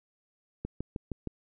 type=click train; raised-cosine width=3 ms; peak=-21 dBFS; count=5; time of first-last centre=0.65-1.273 s; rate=6.42 Hz; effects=none